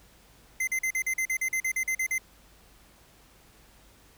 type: tone bursts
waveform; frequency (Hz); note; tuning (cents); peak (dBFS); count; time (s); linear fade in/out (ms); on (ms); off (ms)
square; 2069; C7; -20; -26; 14; 0.6-2.182; 5; 74; 42
effects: added 50 Hz sine -61 dBFS peak until 4.17 s + pink hiss -58 dBFS RMS until 4.17 s